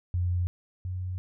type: tone pair in turn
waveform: sine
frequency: 88.9 / 91.61 Hz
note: F2 / F#2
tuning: +31 / -17 cents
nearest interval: minor second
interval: 52 cents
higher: second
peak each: -24 / -30 dBFS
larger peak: first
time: 0.14-0.47 / 0.85-1.18 s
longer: neither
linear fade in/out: 0 ms
effects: none